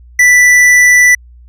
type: tone with tanh clipping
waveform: triangle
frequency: 1975.5 Hz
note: B6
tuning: in tune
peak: -5 dBFS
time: 0.19-1.15 s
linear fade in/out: 5 ms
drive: 16 dB
effects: added 60 Hz sine -35 dBFS peak until 1.48 s